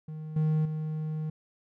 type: tone with level steps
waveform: triangle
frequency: 155.56 Hz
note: D#3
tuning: in tune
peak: -34 / -21 / -28 dBFS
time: 0.08-1.3 s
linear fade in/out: 5 ms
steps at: 0.36 / 0.65 s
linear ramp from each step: 5 ms
effects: none